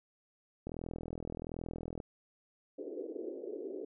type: click train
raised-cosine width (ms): 2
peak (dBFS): -27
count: 56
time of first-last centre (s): 0.67-2.002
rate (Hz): 41.3
type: band-pass noise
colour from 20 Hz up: pink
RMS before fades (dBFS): -42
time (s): 2.78-3.85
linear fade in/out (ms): 5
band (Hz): 310 to 500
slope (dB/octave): 48
effects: none